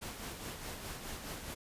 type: noise with tremolo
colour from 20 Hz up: pink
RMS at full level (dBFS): -42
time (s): 0.01-1.55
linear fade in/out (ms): 20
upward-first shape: sine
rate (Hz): 4.8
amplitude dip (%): 45
effects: resampled to 32000 Hz